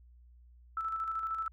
sine tone with tremolo, 1318.5 Hz, E6, in tune, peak -31 dBFS, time 0.77-1.48 s, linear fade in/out 2 ms, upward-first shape square, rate 13 Hz, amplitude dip 40%, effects added 60 Hz sine -55 dBFS peak until 1.52 s

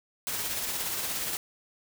white noise with tremolo, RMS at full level -31 dBFS, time 0.27-1.37 s, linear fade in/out 0 ms, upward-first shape sine, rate 17 Hz, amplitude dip 30%, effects none

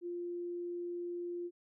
sine tone, 349.2 Hz, F4, in tune, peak -37 dBFS, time 0.01-1.51 s, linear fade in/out 50 ms, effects none

